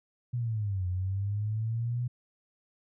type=linear two-way sweep; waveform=sine; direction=down then up; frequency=123.9 to 89.3 to 123.9 Hz; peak=-28 dBFS; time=0.33-2.08 s; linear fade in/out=10 ms; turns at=0.87 s; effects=none